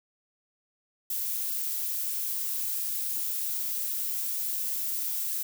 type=noise; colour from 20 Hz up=violet; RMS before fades=-31 dBFS; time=1.1-5.43 s; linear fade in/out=5 ms; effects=none